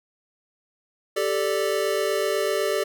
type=chord; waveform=square; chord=G suspended second; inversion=none; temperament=equal; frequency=392 / 440 / 587.3 Hz; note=G4 / A4 / D5; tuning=0 / 0 / 0 cents; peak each=-27 dBFS; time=1.16-2.84 s; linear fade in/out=10 ms; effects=none